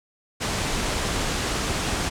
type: low-pass noise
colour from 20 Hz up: pink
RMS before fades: -26 dBFS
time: 0.4-2.1 s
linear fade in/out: 20 ms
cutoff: 9000 Hz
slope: 24 dB/octave
effects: none